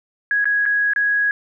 sine tone with dropouts, 1661.2 Hz, G#6, in tune, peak -15 dBFS, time 0.31-1.31 s, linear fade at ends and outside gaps 1 ms, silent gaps 0.444-0.455 / 0.655-0.661 / 0.935-0.961 s, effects none

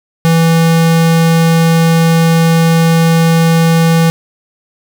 square tone, 164.81 Hz, E3, in tune, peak -7 dBFS, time 0.25-4.1 s, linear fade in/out 0 ms, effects none

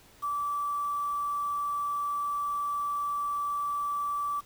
sine tone with quantisation, 1159 Hz, D6, 23 cents flat, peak -28 dBFS, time 0.22-4.41 s, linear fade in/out 20 ms, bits 8, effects pink hiss -57 dBFS RMS until 4.45 s

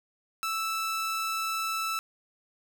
sawtooth tone, 1318.5 Hz, E6, in tune, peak -25 dBFS, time 0.43-1.99 s, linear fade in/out 0 ms, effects none

